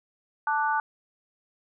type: chord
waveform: sine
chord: D major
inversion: second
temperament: equal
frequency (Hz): 880 / 1174.7 / 1480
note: A5 / D6 / F#6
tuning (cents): 0 / 0 / 0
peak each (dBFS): -25 / -30 / -28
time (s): 0.47-0.8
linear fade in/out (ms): 2
effects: none